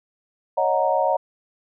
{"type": "chord", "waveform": "sine", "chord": "D# minor seventh", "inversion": "third", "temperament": "equal with one note detuned", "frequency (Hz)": [554.4, 622.3, 733.6, 932.3], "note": ["C#5", "D#5", "F#5", "A#5"], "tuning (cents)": [0, 0, -15, 0], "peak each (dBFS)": -23, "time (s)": [0.57, 1.17], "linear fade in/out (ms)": 10, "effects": []}